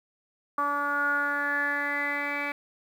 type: tone with low-pass filter sweep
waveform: 10% pulse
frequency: 287.3 Hz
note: D4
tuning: 38 cents flat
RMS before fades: -28 dBFS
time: 0.58-2.52 s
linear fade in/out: 2 ms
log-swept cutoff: 1200 to 2400 Hz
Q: 8.8
effects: 9-bit